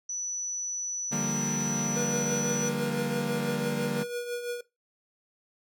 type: tone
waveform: sine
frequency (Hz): 5940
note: F#8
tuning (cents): +6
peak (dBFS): -31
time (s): 0.09-2.69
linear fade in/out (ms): 5
type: chord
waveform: 40% pulse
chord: G minor seventh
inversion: second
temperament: equal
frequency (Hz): 146.83 / 174.61 / 196 / 233.1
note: D3 / F3 / G3 / Bb3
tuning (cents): 0 / 0 / 0 / 0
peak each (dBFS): -33 / -38 / -34 / -32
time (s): 1.11-4.04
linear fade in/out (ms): 20
type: tone with tremolo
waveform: square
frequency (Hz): 482.6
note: B4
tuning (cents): -40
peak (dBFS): -30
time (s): 1.96-4.61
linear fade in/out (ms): 5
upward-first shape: triangle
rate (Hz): 6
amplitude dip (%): 60
effects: noise-tail reverb RT60 0.2 s tail -18 dB re dry